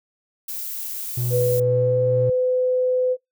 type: noise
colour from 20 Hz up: violet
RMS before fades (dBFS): -30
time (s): 0.48-1.6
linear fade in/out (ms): 5
type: tone with tremolo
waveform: triangle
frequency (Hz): 121.5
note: B2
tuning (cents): -28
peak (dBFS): -19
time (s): 1.17-2.3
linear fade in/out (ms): 5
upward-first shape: sine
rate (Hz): 2.1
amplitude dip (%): 25
type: tone with pitch glide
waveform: sine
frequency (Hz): 493.3 to 506.3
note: B4 to B4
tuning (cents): -2 to +43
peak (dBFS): -17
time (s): 1.3-3.17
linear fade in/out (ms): 50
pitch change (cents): +45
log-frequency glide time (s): 1.45-2.03
effects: noise-tail reverb RT60 0.2 s tail -26 dB re dry